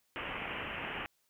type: low-pass noise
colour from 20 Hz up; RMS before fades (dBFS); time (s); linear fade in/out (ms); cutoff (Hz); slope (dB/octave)
white; -40; 0.16-1.06; 0; 3000; 96
effects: white hiss -75 dBFS RMS until 1.29 s